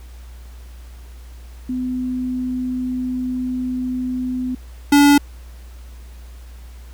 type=tone pair in turn; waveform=sine / square; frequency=253.1 / 287 Hz; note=B3 / D4; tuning=+43 / -40 cents; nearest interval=major second; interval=217 cents; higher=second; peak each=-20 / -9 dBFS; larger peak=second; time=1.69-4.55 / 4.92-5.18 s; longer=first; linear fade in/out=5 ms; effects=added 60 Hz sine -35 dBFS peak until 6.93 s + pink hiss -50 dBFS RMS until 6.93 s